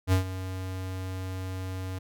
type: tone with ADSR envelope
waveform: square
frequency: 93.5 Hz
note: F#2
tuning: 19 cents sharp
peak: -19 dBFS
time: 0.07-1.99 s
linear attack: 55 ms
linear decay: 110 ms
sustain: -14 dB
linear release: 11 ms
effects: none